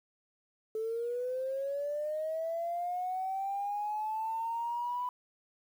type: linear sweep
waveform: sine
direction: up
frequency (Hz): 435.1 to 995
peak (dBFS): -31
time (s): 0.75-5.09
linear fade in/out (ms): 2
effects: tanh soft clip ceiling -27 dBFS + 10-bit